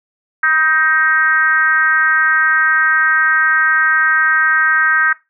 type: tone with frequency modulation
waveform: sine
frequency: 1568 Hz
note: G6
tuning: in tune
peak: -10 dBFS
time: 0.43-5.13 s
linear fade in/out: 5 ms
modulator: 304 Hz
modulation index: 0.97
effects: noise-tail reverb RT60 0.2 s tail -17 dB re dry